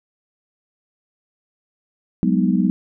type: chord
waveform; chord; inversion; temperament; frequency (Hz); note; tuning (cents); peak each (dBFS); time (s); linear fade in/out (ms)
sine; G# minor seventh; third; equal with one note detuned; 185 / 204 / 246.9 / 311.1; F#3 / G#3 / B3 / D#4; 0 / -31 / 0 / 0; -18 / -20 / -20 / -24; 2.23-2.7; 0
effects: none